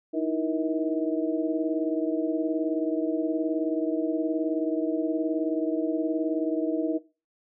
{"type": "tone cluster", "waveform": "sine", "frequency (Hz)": [310.3, 329.2, 474.1, 640], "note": ["D#4", "E4", "A#4", "D#5"], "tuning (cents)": [-5, -2, 29, 49], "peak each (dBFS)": [-28, -29, -33, -33], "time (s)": [0.13, 6.99], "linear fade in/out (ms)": 20, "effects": ["noise-tail reverb RT60 0.3 s tail -18 dB re dry"]}